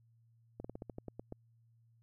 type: slowing click train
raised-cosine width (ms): 2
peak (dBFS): -30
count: 10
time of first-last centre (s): 0.6-1.324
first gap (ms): 45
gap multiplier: 1.14
effects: added 115 Hz sine -65 dBFS peak until 2.02 s